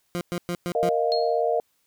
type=tone bursts; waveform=20% pulse; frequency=174.8 Hz; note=F3; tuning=2 cents sharp; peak=-21 dBFS; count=5; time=0.15-0.89 s; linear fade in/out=0 ms; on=60 ms; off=110 ms
type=chord; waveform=sine; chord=Bb suspended fourth; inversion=none; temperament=just; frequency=466.2 / 621.6 / 699.2 Hz; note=Bb4 / Eb5 / F5; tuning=0 / -2 / +2 cents; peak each=-24 / -25 / -25 dBFS; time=0.75-1.6 s; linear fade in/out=2 ms
type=tone with exponential decay; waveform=sine; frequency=4269 Hz; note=C8; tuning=34 cents sharp; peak=-24 dBFS; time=1.12-1.41 s; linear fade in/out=0 ms; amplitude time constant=62 ms
effects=white hiss -69 dBFS RMS until 1.86 s